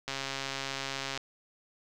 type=click train; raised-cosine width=0.2 ms; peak=-17 dBFS; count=150; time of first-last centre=0.08-1.176 s; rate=136 Hz; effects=none